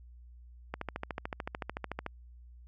click train, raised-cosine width 0.5 ms, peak -20 dBFS, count 19, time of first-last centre 0.74-2.064 s, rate 13.6 Hz, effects added 60 Hz sine -50 dBFS peak until 2.67 s

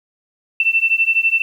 sine beating tone pair, 2674 / 2686 Hz, E7 / E7, +24 / +32 cents, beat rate 12 Hz, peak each -16 dBFS, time 0.6-1.42 s, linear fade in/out 2 ms, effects 8-bit

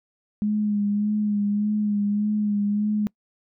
sine tone with vibrato, 207.7 Hz, G#3, in tune, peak -20 dBFS, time 0.42-3.07 s, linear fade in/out 0 ms, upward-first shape sine, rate 1.7 Hz, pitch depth 32 cents each way, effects noise-tail reverb RT60 0.1 s tail -25 dB re dry

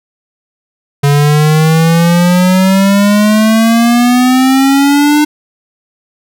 square exponential sweep, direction up, 141.4 to 301.5 Hz, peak -6 dBFS, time 1.03-5.25 s, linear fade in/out 10 ms, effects none

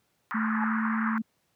pink band-pass noise, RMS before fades -32 dBFS, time 0.31-1.18 s, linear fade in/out 0 ms, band 1000 to 1800 Hz, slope 48 dB/octave
sine tone with pitch glide, 219.9 to 221.6 Hz, A3 to A3, -1 to +13 cents, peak -26 dBFS, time 0.34-1.22 s, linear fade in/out 10 ms, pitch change +14 cents, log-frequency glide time 0.65-0.72 s
sine tone with exponential growth, 855 Hz, A5, 50 cents flat, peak -26 dBFS, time 0.5-0.64 s, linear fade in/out 1 ms, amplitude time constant 29 ms
effects pink hiss -72 dBFS RMS until 1.55 s + high-pass 100 Hz 12 dB/octave

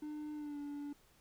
triangle tone with pitch glide, 300.9 to 288.8 Hz, D4 to D4, +42 to -29 cents, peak -39 dBFS, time 0.02-0.93 s, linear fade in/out 5 ms, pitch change -71 cents, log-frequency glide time 0.35-0.58 s, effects pink hiss -68 dBFS RMS until 1.2 s

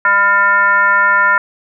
sine tone with frequency modulation, 1400 Hz, F6, 4 cents sharp, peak -8 dBFS, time 0.05-1.38 s, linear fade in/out 2 ms, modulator 398 Hz, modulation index 1.1, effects none

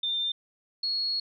sine tone pair in turn, 3596 / 4326 Hz, A7 / C#8, +37 / -43 cents, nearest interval minor third, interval 320 cents, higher second, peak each -26 dBFS, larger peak neither, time 0.03-0.32 / 0.83-1.2 s, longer second, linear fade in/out 5 ms, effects none

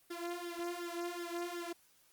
sawtooth tone with flanger, 346.2 Hz, F4, 15 cents flat, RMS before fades -41 dBFS, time 0.1-1.73 s, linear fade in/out 10 ms, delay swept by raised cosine 0.56 to 3.06 ms, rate 2.7 Hz, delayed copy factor +1, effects white hiss -68 dBFS RMS until 2.12 s + Opus 24 kbps

